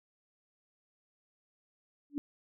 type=tone with exponential growth; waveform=sine; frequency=288.5 Hz; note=D4; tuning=31 cents flat; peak=-27 dBFS; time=2.1-2.18 s; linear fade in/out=0 ms; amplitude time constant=16 ms; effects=none